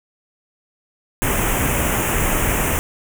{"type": "band-stop noise", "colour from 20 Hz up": "pink", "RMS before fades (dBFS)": -19, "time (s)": [1.22, 2.79], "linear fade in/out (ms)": 0, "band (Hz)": [3000, 6400], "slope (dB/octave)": 48, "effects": []}